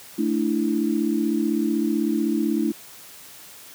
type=chord; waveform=sine; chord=A suspended fourth; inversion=none; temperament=equal; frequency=220 / 293.7 / 329.6 Hz; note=A3 / D4 / E4; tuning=0 / 0 / 0 cents; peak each=-24 dBFS; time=0.18-2.72 s; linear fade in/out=10 ms; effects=white hiss -44 dBFS RMS until 3.74 s + high-pass 80 Hz 12 dB/octave